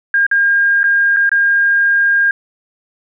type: tone with dropouts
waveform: sine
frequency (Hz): 1613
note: G6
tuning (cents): +49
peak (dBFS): -9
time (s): 0.14-2.31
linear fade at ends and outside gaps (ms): 2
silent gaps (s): 0.266-0.313 / 0.832-0.84 / 1.164-1.168 / 1.293-1.316
effects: none